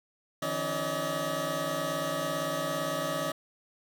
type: tone cluster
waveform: 25% pulse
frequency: 151 / 168.5 / 272.4 / 574 / 632 Hz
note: D3 / E3 / C#4 / D5 / D#5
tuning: +48 / +38 / -30 / -40 / +27 cents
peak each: -37 / -37 / -35 / -30 / -30 dBFS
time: 0.42-3.32 s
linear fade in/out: 5 ms
effects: none